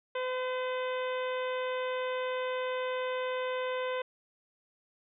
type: harmonic tone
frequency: 509 Hz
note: C5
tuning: 48 cents flat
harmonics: 1 / 2 / 3 / 4 / 5 / 6 / 7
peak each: -32 / -38 / -42 / -44 / -46 / -48 / -49 dBFS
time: 0.15-4.02 s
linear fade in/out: 5 ms
effects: none